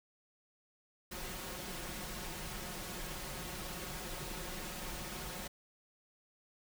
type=noise with comb filter; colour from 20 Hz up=pink; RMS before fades=-43 dBFS; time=1.11-5.48 s; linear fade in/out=10 ms; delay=5.5 ms; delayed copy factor=+0.65; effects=none